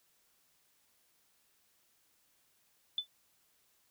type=tone with exponential decay; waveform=sine; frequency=3502 Hz; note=A7; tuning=9 cents flat; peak=-27 dBFS; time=2.98-3.07 s; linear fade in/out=2 ms; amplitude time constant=18 ms; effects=white hiss -72 dBFS RMS until 3.9 s